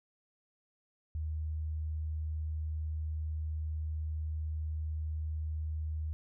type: tone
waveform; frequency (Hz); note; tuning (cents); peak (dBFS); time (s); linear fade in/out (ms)
sine; 77.8; D#2; 0; -33; 1.15-6.13; 0
effects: none